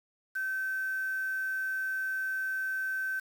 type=tone with quantisation; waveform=sine; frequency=1540 Hz; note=G6; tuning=31 cents flat; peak=-30 dBFS; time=0.35-3.2 s; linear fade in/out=10 ms; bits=8; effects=none